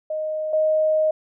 sine tone pair in turn, 621 / 623.3 Hz, D#5 / D#5, -3 / +3 cents, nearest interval unison, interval 6 cents, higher second, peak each -23 / -16 dBFS, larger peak second, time 0.1-0.53 / 0.53-1.11 s, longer second, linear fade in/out 5 ms, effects none

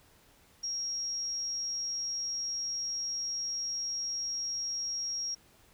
sine tone, 5600 Hz, F8, 4 cents sharp, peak -32 dBFS, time 0.63-5.35 s, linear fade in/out 10 ms, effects pink hiss -62 dBFS RMS until 5.73 s

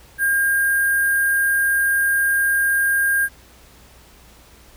sine tone with sample-and-hold, 1611 Hz, G6, 47 cents sharp, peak -15 dBFS, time 0.18-3.29 s, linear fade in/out 50 ms, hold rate 11025 Hz, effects added 60 Hz sine -50 dBFS peak until 4.76 s + pink hiss -49 dBFS RMS until 4.76 s

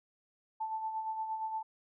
sine tone with tremolo, 880 Hz, A5, in tune, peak -32 dBFS, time 0.6-1.63 s, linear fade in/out 10 ms, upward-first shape sine, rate 8.6 Hz, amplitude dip 50%, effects none

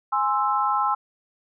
sine chord, Ab augmented, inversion none, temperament equal, 830.6 / 1046.5 / 1318.5 Hz, Ab5 / C6 / E6, 0 / 0 / 0 cents, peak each -24 dBFS, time 0.12-0.95 s, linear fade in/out 10 ms, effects none

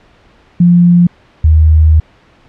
sine tone pair in turn, 174.61 / 78.39 Hz, F3 / D#2, 0 / +13 cents, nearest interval octave + major second, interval 1387 cents, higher first, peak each -3 dBFS, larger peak neither, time 0.6-1.07 / 1.44-2 s, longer second, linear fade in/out 5 ms, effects pink hiss -46 dBFS RMS until 2.48 s + low-pass 3000 Hz 12 dB/octave

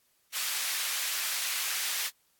pink high-pass noise, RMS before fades -32 dBFS, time 0.32-2.11 s, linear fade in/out 50 ms, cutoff 2000 Hz, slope 12 dB/octave, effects white hiss -70 dBFS RMS until 2.39 s + AAC 64 kbps

